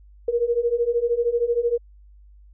sine beating tone pair, 466.2 / 479.2 Hz, A#4 / A#4, 0 / +48 cents, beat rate 13 Hz, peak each -23 / -21 dBFS, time 0.28-1.78 s, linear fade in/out 5 ms, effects added 50 Hz sine -46 dBFS peak until 2.53 s

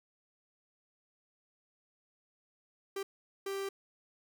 45% pulse tone bursts at uneven times, 392 Hz, G4, in tune, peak -35 dBFS, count 2, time 2.96-3.03 / 3.46-3.69 s, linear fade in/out 5 ms, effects none

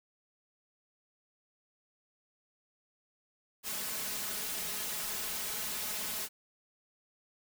white noise with comb filter, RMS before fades -37 dBFS, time 3.63-6.29 s, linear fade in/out 50 ms, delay 4.7 ms, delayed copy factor +0.7, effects none

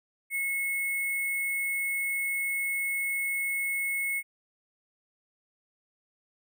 sine tone with sample-and-hold, 2183 Hz, C#7, 27 cents flat, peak -27 dBFS, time 0.3-4.23 s, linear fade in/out 50 ms, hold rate 11025 Hz, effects none

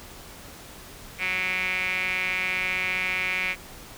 sawtooth tone with band-pass filter, 185 Hz, F#3, in tune, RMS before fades -27 dBFS, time 1.18-3.56 s, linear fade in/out 50 ms, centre 2300 Hz, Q 8.7, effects pink hiss -44 dBFS RMS until 3.97 s

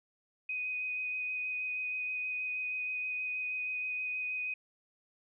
sine tone with vibrato, 2500 Hz, D#7, 8 cents sharp, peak -33 dBFS, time 0.49-4.54 s, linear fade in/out 5 ms, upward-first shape sine, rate 6.3 Hz, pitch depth 11 cents each way, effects none

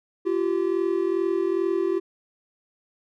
triangle tone pair together, 343.3 / 385.7 Hz, F4 / G4, -30 / -28 cents, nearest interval major second, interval 202 cents, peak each -22 dBFS, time 0.25-2 s, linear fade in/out 20 ms, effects none

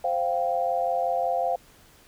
sine chord, C suspended fourth, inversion none, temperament equal, 523.3 / 698.5 / 784 Hz, C5 / F5 / G5, 0 / 0 / 0 cents, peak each -28 / -25 / -29 dBFS, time 0.04-1.56 s, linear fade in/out 5 ms, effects pink hiss -55 dBFS RMS until 2.07 s

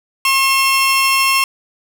sawtooth tone pair together, 1077.4 / 2700 Hz, C#6 / E7, -50 / +41 cents, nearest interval octave + major third, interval 1591 cents, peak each -11 dBFS, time 0.25-1.44 s, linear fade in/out 2 ms, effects none

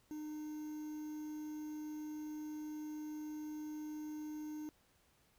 triangle tone with quantisation, 304.4 Hz, D#4, 38 cents flat, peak -40 dBFS, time 0.11-4.69 s, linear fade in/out 0 ms, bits 10, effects pink hiss -72 dBFS RMS until 5.38 s

